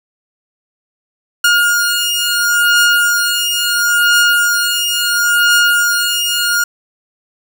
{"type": "beating tone pair", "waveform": "sawtooth", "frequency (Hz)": [1425, 1425.73], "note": ["F6", "F6"], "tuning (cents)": [34, 35], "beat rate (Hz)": 0.73, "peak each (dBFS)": -10, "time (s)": [1.44, 6.64], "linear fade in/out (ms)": 5, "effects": []}